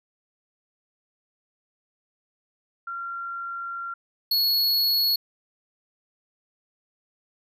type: tone pair in turn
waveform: sine / square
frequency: 1377 / 4355 Hz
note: F6 / C#8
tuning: -25 / -31 cents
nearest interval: octave + minor sixth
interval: 1994 cents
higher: second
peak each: -30 / -20 dBFS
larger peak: second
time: 2.87-3.94 / 4.31-5.16 s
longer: first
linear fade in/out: 5 ms
effects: none